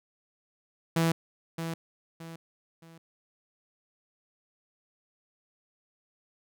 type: tone with echo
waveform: sawtooth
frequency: 164.81 Hz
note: E3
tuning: in tune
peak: -19 dBFS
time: 0.96-1.12 s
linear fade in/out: 5 ms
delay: 620 ms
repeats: 3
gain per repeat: -9 dB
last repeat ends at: 2.98 s
effects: none